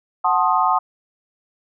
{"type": "chord", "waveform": "sine", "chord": "F# diminished seventh", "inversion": "none", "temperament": "equal with one note detuned", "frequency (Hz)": [740, 880, 1058.7, 1244.5], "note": ["F#5", "A5", "C6", "Eb6"], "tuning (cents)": [0, 0, 20, 0], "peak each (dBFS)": -20, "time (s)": [0.24, 0.79], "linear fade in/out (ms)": 10, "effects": []}